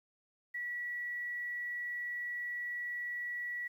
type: tone with quantisation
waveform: sine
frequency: 1939 Hz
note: B6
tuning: 32 cents flat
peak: -36 dBFS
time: 0.54-3.68 s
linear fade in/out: 10 ms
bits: 11
effects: none